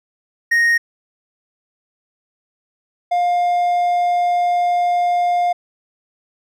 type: tone pair in turn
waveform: triangle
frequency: 1864 / 706.3 Hz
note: A#6 / F5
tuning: -1 / +19 cents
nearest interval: octave + perfect fourth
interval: 1680 cents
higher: first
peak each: -10 / -12 dBFS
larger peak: first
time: 0.51-0.78 / 3.11-5.53 s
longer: second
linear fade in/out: 10 ms
effects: none